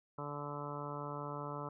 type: harmonic tone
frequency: 145.4 Hz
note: D3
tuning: 17 cents flat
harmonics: 1 / 2 / 3 / 4 / 5 / 6 / 7 / 8 / 9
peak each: -45 / -49 / -48 / -48 / -54 / -50 / -47 / -51 / -48 dBFS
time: 0.18-1.69 s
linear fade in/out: 5 ms
effects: none